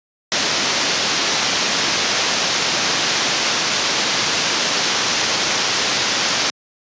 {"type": "low-pass noise", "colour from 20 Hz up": "white", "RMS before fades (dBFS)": -19, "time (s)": [0.32, 6.5], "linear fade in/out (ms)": 0, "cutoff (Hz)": 6400, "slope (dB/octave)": 48, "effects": ["high-pass 150 Hz 12 dB/octave", "resampled to 16000 Hz"]}